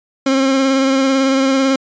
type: tone with vibrato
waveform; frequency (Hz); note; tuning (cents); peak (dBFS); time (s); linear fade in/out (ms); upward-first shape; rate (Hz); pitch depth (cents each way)
30% pulse; 268.2; C4; +43; -9; 0.26-1.76; 5; sine; 18; 25
effects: resampled to 16000 Hz